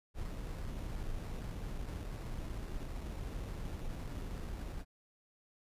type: noise with sample-and-hold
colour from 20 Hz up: brown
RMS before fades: -41 dBFS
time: 0.14-4.85 s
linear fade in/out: 50 ms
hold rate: 3150 Hz
effects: resampled to 32000 Hz